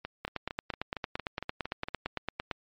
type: two click trains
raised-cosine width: 0.3 ms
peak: -19 / -15 dBFS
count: 9 / 21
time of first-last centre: 0.05-1.885 / 0.25-2.512 s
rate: 4.36 / 8.84 Hz
effects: low-pass 4000 Hz 12 dB/octave + MP3 48 kbps